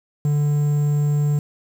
triangle tone with quantisation, 146.83 Hz, D3, in tune, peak -14 dBFS, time 0.25-1.39 s, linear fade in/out 2 ms, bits 7, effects none

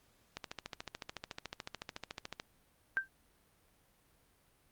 click train, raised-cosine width 0.2 ms, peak -23 dBFS, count 29, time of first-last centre 0.37-2.399 s, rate 13.8 Hz
sine tone with exponential decay, 1568 Hz, G6, in tune, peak -25 dBFS, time 2.97-3.08 s, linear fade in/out 0 ms, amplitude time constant 23 ms
effects pink hiss -70 dBFS RMS until 4.71 s + Opus 48 kbps

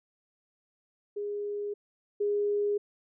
sine tone pair in turn, 411.1 / 411.1 Hz, G#4 / G#4, -18 / -18 cents, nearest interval unison, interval 0 cents, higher neither, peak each -31 / -25 dBFS, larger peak second, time 1.16-1.74 / 2.2-2.78 s, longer neither, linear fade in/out 10 ms, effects none

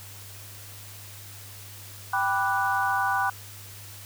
sine chord, G major seventh, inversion none, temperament equal, 784 / 987.8 / 1174.7 / 1480 Hz, G5 / B5 / D6 / F#6, 0 / 0 / 0 / 0 cents, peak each -27 / -28 / -30 / -27 dBFS, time 2.13-3.3 s, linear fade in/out 5 ms, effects added 100 Hz sine -45 dBFS peak until 4.05 s + white hiss -45 dBFS RMS until 4.05 s

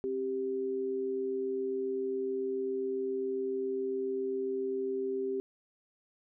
sine tone pair together, 264.7 / 392 Hz, C4 / G4, +20 / 0 cents, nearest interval perfect fifth, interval 680 cents, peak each -39 / -31 dBFS, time 0.04-5.4 s, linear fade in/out 0 ms, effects none

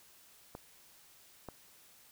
clicks, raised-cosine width 1 ms, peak -29 / -29 dBFS, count 2, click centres 0.551 / 1.487 s, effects white hiss -61 dBFS RMS until 2.11 s

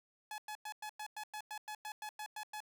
sawtooth tone bursts, 850 Hz, G#5, 40 cents sharp, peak -38 dBFS, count 14, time 0.31-2.604 s, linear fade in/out 2 ms, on 71 ms, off 100 ms, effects none

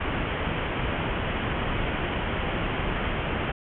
pink low-pass noise, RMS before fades -28 dBFS, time 0-3.52 s, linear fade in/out 10 ms, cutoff 3200 Hz, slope 96 dB/octave, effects none

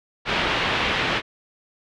white low-pass noise, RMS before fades -23 dBFS, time 0.25-1.22 s, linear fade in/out 50 ms, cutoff 3200 Hz, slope 24 dB/octave, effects none

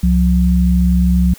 sine tone pair together, 66.6 / 178.83 Hz, C2 / F3, +31 / +41 cents, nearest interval octave + perfect fourth, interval 1710 cents, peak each -12 dBFS, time 0.03-1.34 s, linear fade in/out 5 ms, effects white hiss -41 dBFS RMS until 1.38 s

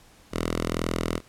5% pulse tone with notch filter, 41.47 Hz, E1, 11 cents sharp, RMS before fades -28 dBFS, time 0.31-1.21 s, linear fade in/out 50 ms, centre 110 Hz, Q 1.9, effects pink hiss -55 dBFS RMS until 1.28 s + low-pass 12000 Hz 12 dB/octave

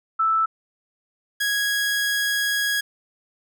sine / sawtooth tone pair in turn, 1318.5 / 1656.4 Hz, E6 / G#6, 0 / -5 cents, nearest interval major third, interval 395 cents, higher second, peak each -17 dBFS, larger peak neither, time 0.19-0.46 / 1.4-2.81 s, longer second, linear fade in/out 10 ms, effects none

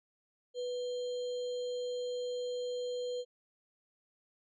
sine tone with sample-and-hold, 493.9 Hz, B4, in tune, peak -34 dBFS, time 0.54-3.25 s, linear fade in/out 50 ms, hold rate 3675 Hz, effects resampled to 16000 Hz

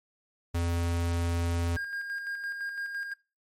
square tone, 85.3 Hz, F2, 40 cents flat, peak -27 dBFS, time 0.54-1.77 s, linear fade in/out 10 ms
triangle tone with tremolo, 1616 Hz, G#6, 48 cents flat, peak -29 dBFS, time 1.76-3.14 s, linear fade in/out 10 ms, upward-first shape square, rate 5.9 Hz, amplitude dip 40%
effects noise-tail reverb RT60 0.3 s tail -23 dB re dry + MP3 64 kbps

